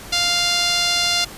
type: tone with band-pass filter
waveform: sawtooth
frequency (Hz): 698.5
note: F5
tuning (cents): 0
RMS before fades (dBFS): -19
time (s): 0.12-1.25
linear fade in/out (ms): 10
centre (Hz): 4400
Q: 1.9
effects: pink hiss -37 dBFS RMS until 1.37 s + resampled to 32000 Hz